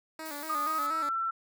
10% pulse tone with vibrato, 302.9 Hz, D#4, 46 cents flat, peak -30 dBFS, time 0.19-1.09 s, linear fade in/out 2 ms, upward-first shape square, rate 4.2 Hz, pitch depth 80 cents each way
blue noise, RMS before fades -44 dBFS, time 0.25-0.87 s, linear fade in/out 10 ms
sine tone with pitch glide, 1231 to 1342.4 Hz, D#6 to E6, -19 to +31 cents, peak -28 dBFS, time 0.49-1.31 s, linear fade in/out 10 ms, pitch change +150 cents, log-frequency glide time 0.66-1.04 s
effects none

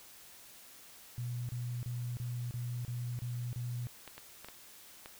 sine tone bursts, 121.3 Hz, B2, 31 cents flat, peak -35 dBFS, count 8, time 1.18-3.87 s, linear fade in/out 0 ms, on 310 ms, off 30 ms
clicks, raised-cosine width 0.3 ms, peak -30 dBFS, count 5, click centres 4.077 / 4.18 / 4.446 / 4.486 / 5.059 s
effects white hiss -55 dBFS RMS until 5.19 s

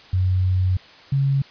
sine tone pair in turn, 92.5 / 137.6 Hz, F#2 / C#3, 0 / -12 cents, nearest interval perfect fifth, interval 688 cents, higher second, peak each -16 dBFS, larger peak neither, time 0.13-0.77 / 1.12-1.42 s, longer first, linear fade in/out 5 ms, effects white hiss -46 dBFS RMS until 1.5 s + resampled to 11025 Hz

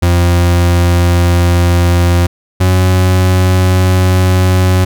40% pulse tone pair in turn, 87.31 / 92.29 Hz, F2 / F#2, 0 / -4 cents, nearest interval minor second, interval 96 cents, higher second, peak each -6 dBFS, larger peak neither, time 0.02-2.27 / 2.6-4.85 s, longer neither, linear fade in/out 10 ms, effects none

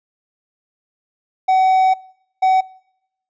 triangle tone pair in turn, 754 / 754 Hz, F#5 / F#5, +32 / +32 cents, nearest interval unison, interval 0 cents, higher neither, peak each -9 dBFS, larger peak neither, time 1.48-1.94 / 2.42-2.61 s, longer first, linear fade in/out 10 ms, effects noise-tail reverb RT60 0.8 s tail -25 dB re dry + resampled to 16000 Hz

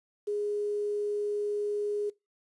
sine tone with quantisation, 414 Hz, G#4, 5 cents flat, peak -28 dBFS, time 0.27-2.1 s, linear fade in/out 10 ms, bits 9, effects noise-tail reverb RT60 0.2 s tail -21 dB re dry + resampled to 24000 Hz

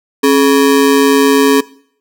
square ring-modulated tone, 349.2 Hz, F4, in tune, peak -4 dBFS, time 0.23-1.61 s, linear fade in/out 10 ms, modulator 76 Hz, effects noise-tail reverb RT60 0.6 s tail -21 dB re dry

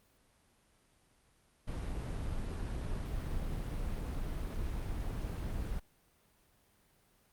brown noise, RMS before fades -37 dBFS, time 1.67-5.8 s, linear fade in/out 10 ms, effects pink hiss -69 dBFS RMS until 7.32 s + Opus 32 kbps

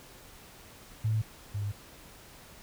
sine tone pair in turn, 109.4 / 102.17 Hz, A2 / G#2, -9 / -28 cents, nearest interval minor second, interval 119 cents, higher first, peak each -25 / -30 dBFS, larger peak first, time 1.04-1.22 / 1.54-1.72 s, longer neither, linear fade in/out 10 ms, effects pink hiss -52 dBFS RMS until 2.62 s

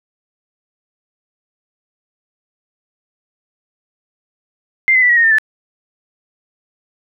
sine tone with pitch steps, 2093 / 2031 / 1971 / 1912.6 / 1856.1 / 1801.1 / 1747.8 Hz, C7 / B6 / B6 / A#6 / A#6 / A6 / A6, 0 / +48 / -4 / +44 / -8 / +40 / -12 cents, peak -8 dBFS, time 4.88-5.384 s, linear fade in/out 0 ms, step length 72 ms, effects none

